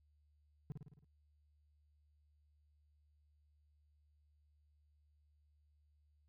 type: tone with echo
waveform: triangle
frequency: 146.83 Hz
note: D3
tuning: in tune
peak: -38 dBFS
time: 0.7-0.72 s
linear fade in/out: 0 ms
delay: 54 ms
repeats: 6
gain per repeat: -4 dB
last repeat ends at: 1.044 s
effects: added 74 Hz sine -70 dBFS peak until 6.28 s